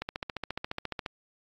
click train, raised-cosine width 0.3 ms, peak -17 dBFS, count 16, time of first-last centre 0.02-1.062 s, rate 14.4 Hz, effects AAC 64 kbps

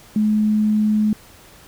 sine tone, 213.2 Hz, G#3, 46 cents sharp, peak -14 dBFS, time 0.16-1.13 s, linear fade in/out 2 ms, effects pink hiss -46 dBFS RMS until 1.67 s

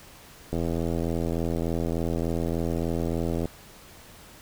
click train, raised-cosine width 2 ms, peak -15 dBFS, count 245, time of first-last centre 0.53-3.456 s, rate 83.4 Hz, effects pink hiss -49 dBFS RMS until 4.41 s

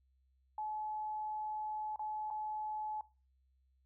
sine tone with dropouts, 856 Hz, A5, 48 cents flat, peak -37 dBFS, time 0.58-3.01 s, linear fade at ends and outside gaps 2 ms, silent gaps 1.96-1.993 / 2.303-2.309 s, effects noise-tail reverb RT60 0.3 s tail -19 dB re dry + added 65 Hz sine -70 dBFS peak until 3.85 s

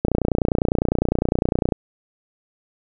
click train, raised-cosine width 2 ms, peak -4 dBFS, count 51, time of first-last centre 0.05-1.722 s, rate 29.9 Hz, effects none

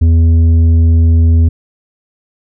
triangle tone with tanh clipping, 82.41 Hz, E2, in tune, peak -6 dBFS, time 0.01-1.49 s, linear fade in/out 10 ms, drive 11 dB, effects none

